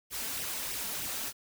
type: noise with flanger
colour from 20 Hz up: white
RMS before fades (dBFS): -36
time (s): 0.1-1.33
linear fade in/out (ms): 50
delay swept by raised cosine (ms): 0.34 to 4.64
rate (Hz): 3.2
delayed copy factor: +0.7
effects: none